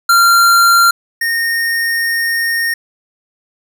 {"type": "tone pair in turn", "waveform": "square", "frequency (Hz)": [1381, 1843.4], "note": ["F6", "A#6"], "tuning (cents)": [-20, -20], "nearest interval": "perfect fourth", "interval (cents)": 500, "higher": "second", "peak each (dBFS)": [-7, -14], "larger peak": "first", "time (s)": [[0.09, 0.91], [1.21, 2.74]], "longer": "second", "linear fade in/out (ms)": 5, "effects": []}